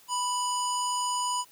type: tone with low-pass filter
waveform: square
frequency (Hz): 987.8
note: B5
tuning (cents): 0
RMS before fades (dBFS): -29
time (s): 0.08-1.45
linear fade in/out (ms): 50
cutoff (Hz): 7900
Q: 7.3
effects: white hiss -57 dBFS RMS until 1.51 s + high-pass 100 Hz 12 dB/octave